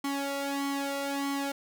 sawtooth tone with flanger, 278.9 Hz, C#4, 11 cents sharp, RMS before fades -32 dBFS, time 0.04-1.52 s, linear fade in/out 5 ms, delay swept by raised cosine 0.94 to 1.5 ms, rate 1.6 Hz, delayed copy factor +0.85, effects none

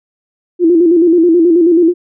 sine tone with vibrato, 339.3 Hz, F4, 50 cents flat, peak -5 dBFS, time 0.59-1.94 s, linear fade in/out 50 ms, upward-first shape square, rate 9.3 Hz, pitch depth 71 cents each way, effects none

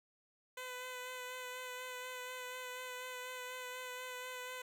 10% pulse tone with vibrato, 504 Hz, B4, 35 cents sharp, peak -35 dBFS, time 0.57-4.62 s, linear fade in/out 5 ms, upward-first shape sine, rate 4.1 Hz, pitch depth 18 cents each way, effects none

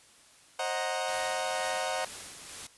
sawtooth chord, C half-diminished seventh, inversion none, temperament equal with one note detuned, 530.9 / 622.3 / 740 / 932.3 Hz, C5 / Eb5 / Gb5 / Bb5, +25 / 0 / 0 / 0 cents, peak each -32 / -32 / -30 / -34 dBFS, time 0.59-2.05 s, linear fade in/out 5 ms
white noise with tremolo, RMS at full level -41 dBFS, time 1.08-2.67 s, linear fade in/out 5 ms, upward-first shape triangle, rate 2.1 Hz, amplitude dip 45%
effects white hiss -58 dBFS RMS until 2.77 s + resampled to 24000 Hz

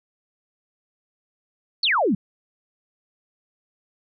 sine exponential sweep, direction down, 4699 to 170.2 Hz, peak -17 dBFS, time 1.83-2.15 s, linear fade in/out 5 ms, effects none

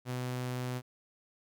sawtooth tone, 125.6 Hz, B2, 30 cents sharp, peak -30 dBFS, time 0.05-0.82 s, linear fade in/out 50 ms, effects none

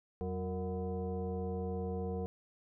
sine tone with frequency modulation, 188.3 Hz, F#3, 31 cents sharp, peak -34 dBFS, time 0.21-2.26 s, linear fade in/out 0 ms, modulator 273 Hz, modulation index 1.5, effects none

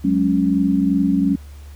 sine chord, F# suspended second, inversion none, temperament equal, 185 / 207.7 / 277.2 Hz, F#3 / G#3 / C#4, 0 / 0 / 0 cents, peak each -19 / -20 / -17 dBFS, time 0.04-1.36 s, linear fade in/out 10 ms, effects added 72 Hz sine -35 dBFS peak until 1.75 s + pink hiss -50 dBFS RMS until 1.75 s

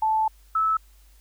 sine tone pair in turn, 875 / 1305.4 Hz, A5 / E6, -10 / -17 cents, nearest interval perfect fifth, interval 693 cents, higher second, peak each -19 dBFS, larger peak neither, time 0.02-0.28 / 0.55-0.77 s, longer first, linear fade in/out 5 ms, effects added 50 Hz sine -51 dBFS peak until 1.2 s + white hiss -61 dBFS RMS until 1.2 s

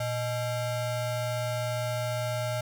square ring-modulated tone, 368.8 Hz, F#4, 6 cents flat, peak -26 dBFS, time 0-2.61 s, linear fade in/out 5 ms, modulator 251 Hz, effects none

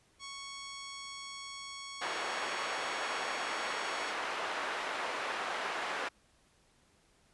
10% pulse tone, 1108.7 Hz, C#6, in tune, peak -34 dBFS, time 0.19-4.14 s, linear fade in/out 50 ms
white band-pass noise, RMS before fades -37 dBFS, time 2.01-6.09 s, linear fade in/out 10 ms, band 490 to 1700 Hz, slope 12 dB/octave
effects pink hiss -68 dBFS RMS until 7.33 s + resampled to 24000 Hz

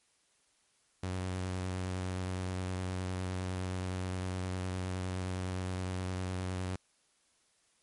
sawtooth tone with vibrato, 92.3 Hz, F#2, 4 cents flat, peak -30 dBFS, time 1.03-6.76 s, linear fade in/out 5 ms, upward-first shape triangle, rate 9.7 Hz, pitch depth 21 cents each way, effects white hiss -71 dBFS RMS until 7.82 s + MP3 48 kbps

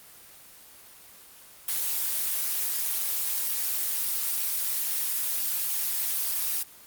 blue noise, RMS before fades -28 dBFS, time 1.68-6.63 s, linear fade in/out 5 ms, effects white hiss -50 dBFS RMS until 6.86 s + Opus 24 kbps

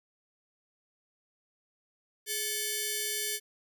5% pulse ring-modulated tone, 1318.5 Hz, E6, in tune, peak -16 dBFS, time 2.26-3.4 s, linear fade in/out 50 ms, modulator 900 Hz, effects none

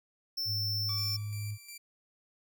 square tone, 5360 Hz, E8, 28 cents sharp, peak -32 dBFS, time 0.37-1.17 s, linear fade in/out 10 ms
sine tone with pitch glide, 103.83 to 104.61 Hz, G#2 to G#2, 0 to +13 cents, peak -34 dBFS, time 0.45-1.58 s, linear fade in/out 50 ms, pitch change +13 cents, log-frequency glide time 0.8-0.95 s
sawtooth tone with exponential decay, 1150 Hz, D6, 37 cents flat, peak -39 dBFS, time 0.89-1.72 s, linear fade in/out 1 ms, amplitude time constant 180 ms
10% pulse tone with tremolo, 2349 Hz, D7, in tune, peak -35 dBFS, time 0.97-1.78 s, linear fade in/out 10 ms, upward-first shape square, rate 2.8 Hz, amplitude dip 55%
effects none

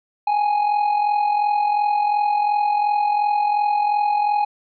triangle tone with amplitude modulation, 830.6 Hz, G#5, in tune, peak -12 dBFS, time 0.27-4.45 s, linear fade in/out 5 ms, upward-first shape sine, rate 42.8 Hz, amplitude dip 55%, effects resampled to 11025 Hz

